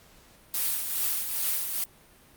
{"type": "noise with tremolo", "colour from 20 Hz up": "blue", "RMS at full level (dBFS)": -26, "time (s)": [0.54, 1.84], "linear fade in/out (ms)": 2, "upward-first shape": "triangle", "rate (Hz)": 2.4, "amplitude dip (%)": 55, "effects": ["pink hiss -56 dBFS RMS until 2.36 s", "Opus 48 kbps"]}